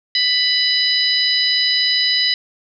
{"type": "harmonic tone", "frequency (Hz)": 993, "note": "B5", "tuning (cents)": 9, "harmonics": [2, 3, 4, 5], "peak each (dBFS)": [-22, -22, -18, -18], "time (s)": [0.15, 2.34], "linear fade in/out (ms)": 2, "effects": []}